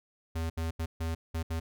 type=tone bursts at uneven times; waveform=square; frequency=81.9 Hz; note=E2; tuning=11 cents flat; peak=-31 dBFS; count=6; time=0.35-0.5 / 0.57-0.71 / 0.79-0.86 / 1-1.15 / 1.34-1.43 / 1.5-1.6 s; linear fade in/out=10 ms; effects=none